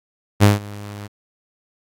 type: tone with ADSR envelope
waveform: sawtooth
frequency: 102.7 Hz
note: G#2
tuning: 19 cents flat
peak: -3 dBFS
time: 0.4-1.08 s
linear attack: 31 ms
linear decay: 160 ms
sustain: -24 dB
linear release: 19 ms
effects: AAC 48 kbps